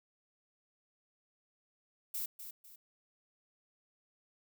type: noise with echo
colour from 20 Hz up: violet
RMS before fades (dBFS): -38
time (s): 2.14-2.26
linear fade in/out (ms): 5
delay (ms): 250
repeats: 2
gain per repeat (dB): -9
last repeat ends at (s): 2.76
effects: none